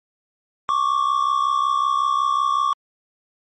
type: tone pair together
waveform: triangle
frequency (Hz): 1100 / 1165.4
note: C#6 / D6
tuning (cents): -14 / -14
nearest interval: minor second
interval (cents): 100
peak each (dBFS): -18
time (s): 0.69-2.73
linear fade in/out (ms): 0
effects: MP3 32 kbps